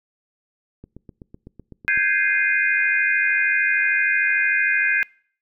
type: click train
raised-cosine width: 3 ms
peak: -26 dBFS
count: 10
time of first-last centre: 0.84-1.975 s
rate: 7.93 Hz
type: chord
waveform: sine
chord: Ab major seventh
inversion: third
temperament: equal with one note detuned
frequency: 1568 / 1661.2 / 2093 / 2466 Hz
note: G6 / Ab6 / C7 / Eb7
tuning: 0 / 0 / 0 / -16 cents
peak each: -22 dBFS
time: 1.88-5.03 s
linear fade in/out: 0 ms
effects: noise-tail reverb RT60 0.5 s tail -25 dB re dry